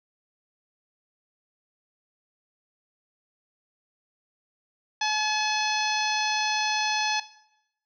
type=harmonic tone with a mistuned harmonic; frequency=855 Hz; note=A5; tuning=50 cents flat; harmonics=1 / 2 / 3 / 4 / 5 / 6 / 7; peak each=-27 / -30 / -32 / -33 / -34 / -35 / -35 dBFS; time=5.01-7.2 s; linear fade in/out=5 ms; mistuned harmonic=7; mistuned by=+16 cents; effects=noise-tail reverb RT60 0.8 s tail -17 dB re dry